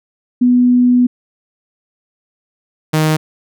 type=tone pair in turn; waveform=sine / sawtooth; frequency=246.9 / 155.91 Hz; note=B3 / D#3; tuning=0 / +4 cents; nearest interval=minor sixth; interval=796 cents; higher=first; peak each=-7 dBFS; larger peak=neither; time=0.41-1.07 / 2.93-3.17 s; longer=first; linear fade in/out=10 ms; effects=none